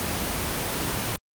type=noise; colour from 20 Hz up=pink; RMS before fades=-27 dBFS; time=0-1.16 s; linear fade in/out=0 ms; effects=high-pass 60 Hz 12 dB/octave + Opus 24 kbps